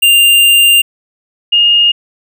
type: tone pair in turn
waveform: square / sine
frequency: 2794 / 2843 Hz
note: F7 / F7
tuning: 0 / +30 cents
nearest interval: unison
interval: 30 cents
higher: second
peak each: -5 dBFS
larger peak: neither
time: 0.02-0.82 / 1.52-1.92 s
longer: first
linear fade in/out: 10 ms
effects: none